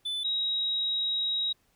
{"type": "tone pair in turn", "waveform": ["triangle", "sine"], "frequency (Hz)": [3500, 3815], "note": ["A7", "A#7"], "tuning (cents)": [-10, 39], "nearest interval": "minor second", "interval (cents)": 149, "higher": "second", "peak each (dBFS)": [-28, -26], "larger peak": "second", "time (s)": [[0.05, 0.24], [0.24, 1.53]], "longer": "second", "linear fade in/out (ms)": 10, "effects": ["pink hiss -69 dBFS RMS until 1.75 s"]}